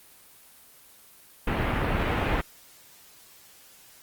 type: low-pass noise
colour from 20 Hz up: pink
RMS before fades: -26 dBFS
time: 1.47-2.41 s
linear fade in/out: 5 ms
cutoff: 2700 Hz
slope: 24 dB/octave
effects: white hiss -53 dBFS RMS until 4.02 s + Opus 24 kbps